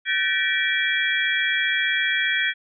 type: tone cluster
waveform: sine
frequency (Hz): 1532 / 1760 / 1915 / 2340 / 3307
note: G6 / A6 / A#6 / D7 / G#7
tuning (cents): -40 / 0 / +46 / -7 / -8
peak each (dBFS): -26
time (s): 0.05-2.54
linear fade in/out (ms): 50
effects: none